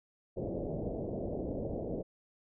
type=low-pass noise; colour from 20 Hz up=white; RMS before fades=-37 dBFS; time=0.36-2.03 s; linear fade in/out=20 ms; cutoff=620 Hz; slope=48 dB/octave; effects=none